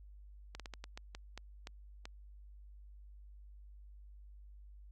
slowing click train, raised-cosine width 0.2 ms, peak -28 dBFS, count 10, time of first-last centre 0.55-2.055 s, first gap 47 ms, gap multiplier 1.3, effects added 50 Hz sine -52 dBFS peak until 4.91 s + Opus 48 kbps

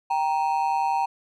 triangle ring-modulated tone, 860 Hz, A5, 40 cents flat, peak -16 dBFS, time 0.1-1.06 s, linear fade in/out 10 ms, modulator 75.3 Hz, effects none

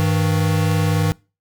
square tone pair together, 100 / 158.74 Hz, G2 / D#3, +35 / +35 cents, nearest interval minor sixth, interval 800 cents, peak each -19 dBFS, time 0-1.12 s, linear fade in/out 0 ms, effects noise-tail reverb RT60 0.3 s tail -24 dB re dry

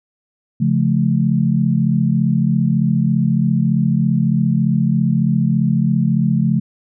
sine chord, Db augmented, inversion none, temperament just, 138.59 / 173.24 / 216.5 Hz, Db3 / F3 / A3, 0 / -14 / -28 cents, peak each -17 dBFS, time 0.6-6.6 s, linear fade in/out 10 ms, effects none

